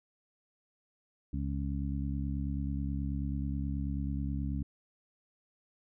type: harmonic tone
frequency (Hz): 69.3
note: C#2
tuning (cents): 0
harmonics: 1 / 2 / 3 / 4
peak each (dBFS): -34 / -37 / -39 / -40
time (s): 1.33-4.63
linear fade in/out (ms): 5
effects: none